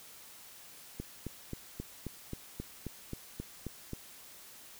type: click train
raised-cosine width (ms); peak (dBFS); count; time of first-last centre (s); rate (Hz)
3; -25; 12; 1-3.933; 3.75
effects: white hiss -53 dBFS RMS until 4.79 s